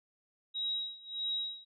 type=tone with tremolo; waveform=sine; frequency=3827 Hz; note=A#7; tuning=45 cents sharp; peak=-31 dBFS; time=0.54-1.65 s; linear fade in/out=20 ms; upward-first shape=sine; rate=1.6 Hz; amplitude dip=90%; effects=none